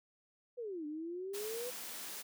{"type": "exponential two-way sweep", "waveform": "sine", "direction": "down then up", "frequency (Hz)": [506, 293.7, 506], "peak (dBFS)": -39, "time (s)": [0.57, 1.71], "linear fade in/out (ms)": 20, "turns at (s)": 0.86}
{"type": "high-pass noise", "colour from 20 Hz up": "white", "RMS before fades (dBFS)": -45, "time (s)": [1.33, 2.23], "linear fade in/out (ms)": 20, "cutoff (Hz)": 170, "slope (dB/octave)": 48}
{"effects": []}